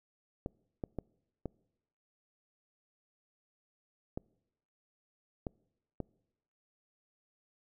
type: clicks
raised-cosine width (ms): 2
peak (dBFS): -23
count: 7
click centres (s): 0.461 / 0.838 / 0.987 / 1.457 / 4.175 / 5.468 / 6.003
effects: noise-tail reverb RT60 0.9 s tail -26 dB re dry